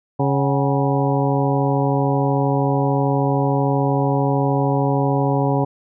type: harmonic tone with a mistuned harmonic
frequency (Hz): 138.59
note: C#3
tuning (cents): 0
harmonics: 1 / 2 / 3 / 4 / 5 / 6 / 7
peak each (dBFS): -19 / -22 / -24 / -25 / -26 / -27 / -27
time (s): 0.19-5.65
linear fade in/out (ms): 10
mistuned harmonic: 5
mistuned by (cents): +110
effects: none